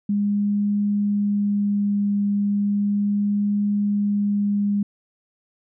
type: tone with vibrato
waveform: sine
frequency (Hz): 203.9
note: G#3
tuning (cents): -32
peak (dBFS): -18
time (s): 0.09-4.83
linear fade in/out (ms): 5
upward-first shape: triangle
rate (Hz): 0.35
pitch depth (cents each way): 10
effects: none